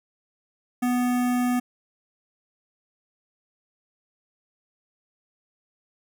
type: tone with notch filter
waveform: square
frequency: 246.9 Hz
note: B3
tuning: in tune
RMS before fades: -23 dBFS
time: 0.82-1.6 s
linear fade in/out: 10 ms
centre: 4200 Hz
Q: 0.93
effects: none